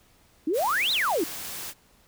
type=exponential two-way sweep; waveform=sine; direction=up then down; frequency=285.9 to 4186 to 285.9 Hz; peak=-22 dBFS; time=0.47-1.24 s; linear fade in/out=5 ms; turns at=0.92 s
type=noise; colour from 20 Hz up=white; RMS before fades=-36 dBFS; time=0.53-1.74 s; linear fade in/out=50 ms
effects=pink hiss -60 dBFS RMS until 2.07 s